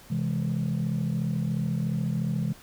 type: chord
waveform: sine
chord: C augmented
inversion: none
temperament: equal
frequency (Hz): 130.81 / 164.81 / 207.7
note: C3 / E3 / G#3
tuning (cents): 0 / 0 / 0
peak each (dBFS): -28 / -27 / -29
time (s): 0.1-2.53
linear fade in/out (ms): 10
effects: tanh soft clip ceiling -20 dBFS + pink hiss -51 dBFS RMS until 2.62 s